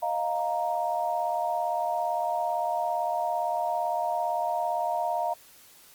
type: chord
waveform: sine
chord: Eb suspended second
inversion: none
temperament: just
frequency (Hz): 622.3 / 700 / 933.4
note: Eb5 / F5 / Bb5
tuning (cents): 0 / +4 / +2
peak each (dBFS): -32 / -28 / -30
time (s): 0.02-5.34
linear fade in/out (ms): 10
effects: white hiss -54 dBFS RMS until 5.94 s + Opus 32 kbps